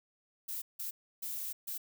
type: noise bursts at uneven times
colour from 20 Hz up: violet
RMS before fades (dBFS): -39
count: 4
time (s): 0.48-0.62 / 0.79-0.91 / 1.22-1.53 / 1.67-1.78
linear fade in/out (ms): 10
effects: none